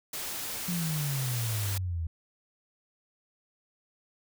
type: noise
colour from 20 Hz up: white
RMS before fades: -36 dBFS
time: 0.13-1.78 s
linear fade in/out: 5 ms
type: exponential sweep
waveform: sine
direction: down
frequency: 180.1 to 79.7 Hz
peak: -29 dBFS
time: 0.68-2.07 s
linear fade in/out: 5 ms
effects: none